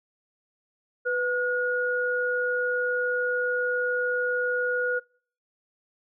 sine tone pair together, 495.9 / 1443 Hz, B4 / F#6, +7 / -44 cents, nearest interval octave + tritone, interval 1849 cents, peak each -26 dBFS, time 1.05-5 s, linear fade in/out 20 ms, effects noise-tail reverb RT60 0.5 s tail -25 dB re dry

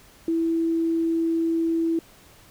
sine tone, 329.6 Hz, E4, in tune, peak -20 dBFS, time 0.28-1.99 s, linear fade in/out 2 ms, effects pink hiss -52 dBFS RMS until 2.5 s

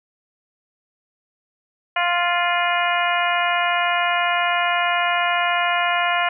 harmonic tone with a mistuned harmonic, 349.2 Hz, F4, in tune, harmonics 2 / 3 / 4 / 5 / 6 / 7 / 8, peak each -22 / -24 / -25 / -26 / -27 / -27 / -28 dBFS, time 1.96-6.29 s, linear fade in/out 5 ms, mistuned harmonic 8, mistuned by +61 cents, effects none

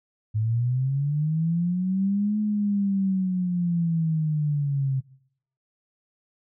sine linear two-way sweep, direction up then down, 105.8 to 212.9 to 131.8 Hz, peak -21 dBFS, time 0.34-5.01 s, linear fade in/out 20 ms, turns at 2.39 s, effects noise-tail reverb RT60 0.7 s tail -21 dB re dry

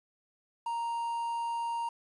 triangle tone with quantisation, 932.3 Hz, A#5, in tune, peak -29 dBFS, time 0.66-1.89 s, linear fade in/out 5 ms, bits 9, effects resampled to 24000 Hz

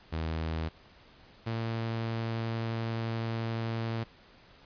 sawtooth tone pair in turn, 80.4 / 113.94 Hz, E2 / A#2, -43 / -39 cents, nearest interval tritone, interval 604 cents, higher second, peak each -27 dBFS, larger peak neither, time 0.12-0.69 / 1.46-4.04 s, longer second, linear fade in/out 10 ms, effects pink hiss -57 dBFS RMS until 4.65 s + resampled to 11025 Hz

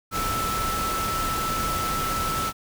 sine tone in noise, 1318.5 Hz, E6, in tune, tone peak -26 dBFS, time 0.11-2.53 s, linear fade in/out 50 ms, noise pink, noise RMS -29 dBFS, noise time 0.11-2.53 s, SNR 0 dB, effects none

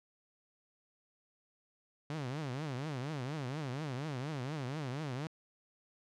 sawtooth tone with vibrato, 139.8 Hz, C#3, 15 cents sharp, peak -33 dBFS, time 2.1-5.27 s, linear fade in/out 0 ms, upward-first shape triangle, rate 4.2 Hz, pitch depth 270 cents each way, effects low-pass 6000 Hz 12 dB/octave

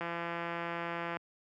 click train, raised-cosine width 0.5 ms, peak -22 dBFS, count 198, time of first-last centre 0.01-1.169 s, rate 170 Hz, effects high-pass 150 Hz 12 dB/octave

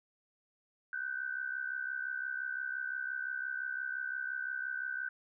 sine tone pair together, 1486 / 1551.8 Hz, F#6 / G6, +7 / -18 cents, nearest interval minor second, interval 75 cents, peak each -38 / -38 dBFS, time 0.93-5.09 s, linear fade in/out 2 ms, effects none

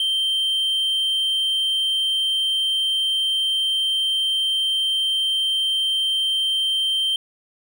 triangle tone, 3135 Hz, G7, 1 cent flat, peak -17 dBFS, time 0-7.16 s, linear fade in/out 2 ms, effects none

